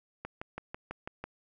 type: click train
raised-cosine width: 0.5 ms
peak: -23 dBFS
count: 7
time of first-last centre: 0.25-1.24 s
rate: 6.06 Hz
effects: none